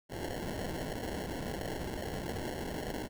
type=noise with sample-and-hold; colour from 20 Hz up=white; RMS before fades=-38 dBFS; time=0.09-3.09 s; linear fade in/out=50 ms; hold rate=1225 Hz; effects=none